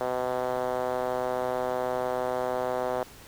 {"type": "tone with band-pass filter", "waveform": "5% pulse", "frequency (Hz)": 126.3, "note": "B2", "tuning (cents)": 39, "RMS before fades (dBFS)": -29, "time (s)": [0.01, 3.03], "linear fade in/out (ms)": 0, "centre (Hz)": 570, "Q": 1.9, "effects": ["pink hiss -49 dBFS RMS until 3.27 s"]}